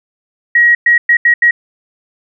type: tone bursts at uneven times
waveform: sine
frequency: 1900 Hz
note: A#6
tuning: 33 cents sharp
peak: -5 dBFS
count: 5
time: 0.55-0.75 / 0.86-0.98 / 1.09-1.17 / 1.25-1.34 / 1.42-1.51 s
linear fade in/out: 5 ms
effects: none